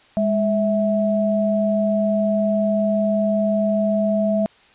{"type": "tone pair together", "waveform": "sine", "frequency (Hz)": [206, 653.5], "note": ["G#3", "E5"], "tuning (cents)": [-14, -15], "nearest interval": "octave + minor sixth", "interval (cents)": 1999, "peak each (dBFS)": -19, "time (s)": [0.17, 4.46], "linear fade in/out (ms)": 0, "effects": ["white hiss -52 dBFS RMS until 4.74 s", "resampled to 8000 Hz"]}